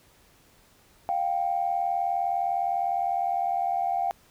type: tone pair together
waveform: sine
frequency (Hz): 704.2 / 784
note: F5 / G5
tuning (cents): +14 / 0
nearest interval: major second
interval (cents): 186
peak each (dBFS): -26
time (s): 1.09-4.11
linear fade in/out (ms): 0
effects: tanh soft clip ceiling -16 dBFS + pink hiss -59 dBFS RMS until 4.3 s